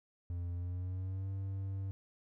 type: tone with pitch glide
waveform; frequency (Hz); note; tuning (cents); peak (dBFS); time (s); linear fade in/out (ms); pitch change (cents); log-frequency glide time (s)
triangle; 87.31 to 96.88; F2 to G2; 0 to -20; -34; 0.3-1.91; 0; +180; 0.53-1.29
effects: none